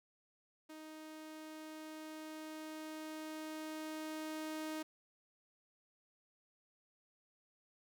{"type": "tone with level ramp", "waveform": "sawtooth", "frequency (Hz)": 312, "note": "D#4", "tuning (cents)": 5, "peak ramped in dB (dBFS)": [-46, -36], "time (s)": [0.69, 4.83], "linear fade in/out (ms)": 10, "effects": []}